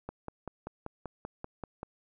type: click train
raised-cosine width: 1 ms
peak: -24 dBFS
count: 10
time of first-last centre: 0.09-1.831 s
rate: 5.17 Hz
effects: none